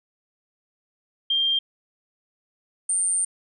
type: tone pair in turn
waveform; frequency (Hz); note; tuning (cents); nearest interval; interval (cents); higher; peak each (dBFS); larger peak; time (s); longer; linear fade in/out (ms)
sine; 3188 / 8908; G7 / C#9; +28 / +7; octave + tritone; 1779; second; -19 / -20; first; 1.3-1.59 / 2.89-3.25; second; 5
effects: none